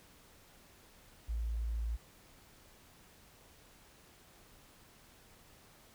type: tone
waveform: sine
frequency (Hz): 56.5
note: A1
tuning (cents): +47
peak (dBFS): -33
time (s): 1.28-1.97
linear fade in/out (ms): 20
effects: pink hiss -61 dBFS RMS until 5.94 s